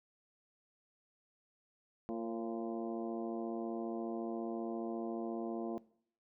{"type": "harmonic tone with a mistuned harmonic", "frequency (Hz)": 114.6, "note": "A#2", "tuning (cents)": -29, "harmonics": [2, 3, 4, 5, 6, 7, 8, 9], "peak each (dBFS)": [-40, -41, -46, -49, -46, -56, -59, -56], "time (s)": [2.09, 5.78], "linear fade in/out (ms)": 0, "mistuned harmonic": 5, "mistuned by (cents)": -65, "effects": ["noise-tail reverb RT60 0.6 s tail -19 dB re dry"]}